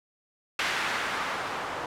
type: noise with low-pass filter sweep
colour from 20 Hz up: blue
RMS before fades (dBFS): -31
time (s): 0.59-1.86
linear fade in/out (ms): 2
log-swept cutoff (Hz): 2000 to 930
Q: 1.1
effects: none